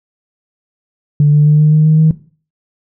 sine tone with pitch steps, 146.83 / 148.62 / 150.44 / 152.27 / 154.13 / 156.01 / 157.91 Hz, D3 / D3 / D3 / D#3 / D#3 / D#3 / D#3, 0 / +21 / +42 / -37 / -16 / +5 / +26 cents, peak -4 dBFS, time 1.2-2.11 s, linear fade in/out 2 ms, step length 130 ms, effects noise-tail reverb RT60 0.4 s tail -17 dB re dry + tanh soft clip ceiling -1 dBFS

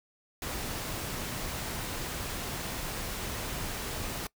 pink noise, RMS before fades -36 dBFS, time 0.42-4.27 s, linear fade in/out 2 ms, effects noise-tail reverb RT60 0.1 s tail -22 dB re dry

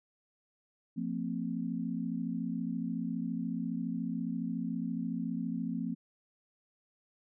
sine chord, F suspended fourth, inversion none, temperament equal with one note detuned, 174.61 / 227.2 / 261.6 Hz, F3 / Bb3 / C4, 0 / -44 / 0 cents, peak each -37 / -36 / -37 dBFS, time 0.96-5.95 s, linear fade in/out 20 ms, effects none

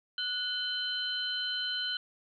sine tone cluster, 1475 / 3054 / 4090 Hz, F#6 / G7 / C8, -6 / -46 / -40 cents, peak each -37 / -33 / -37 dBFS, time 0.18-1.97 s, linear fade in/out 2 ms, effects none

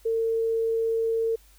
sine tone, 452.8 Hz, A4, 50 cents sharp, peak -22 dBFS, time 0.05-1.36 s, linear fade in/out 10 ms, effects added 50 Hz sine -54 dBFS peak until 1.58 s + white hiss -59 dBFS RMS until 1.58 s

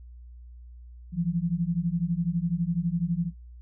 sine beating tone pair, 164.81 / 176.81 Hz, E3 / F3, 0 / +22 cents, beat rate 12 Hz, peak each -28 / -26 dBFS, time 1.12-3.31 s, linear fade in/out 50 ms, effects noise-tail reverb RT60 0.2 s tail -19 dB re dry + added 60 Hz sine -43 dBFS peak until 3.61 s

